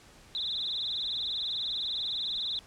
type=tone with vibrato; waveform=sine; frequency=3729 Hz; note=A#7; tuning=in tune; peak=-30 dBFS; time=0.35-2.59 s; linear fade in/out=0 ms; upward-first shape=triangle; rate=20 Hz; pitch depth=190 cents each way; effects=pink hiss -55 dBFS RMS until 2.66 s + low-pass 9000 Hz 12 dB/octave